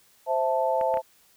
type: chord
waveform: sine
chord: A minor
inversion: first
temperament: equal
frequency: 523.3 / 659.3 / 880 Hz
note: C5 / E5 / A5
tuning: 0 / 0 / 0 cents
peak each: -26 dBFS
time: 0.26-1.02 s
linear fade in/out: 50 ms
type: clicks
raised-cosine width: 0.5 ms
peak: -22 dBFS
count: 3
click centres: 0.812 / 0.941 / 0.972 s
effects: white hiss -60 dBFS RMS until 1.36 s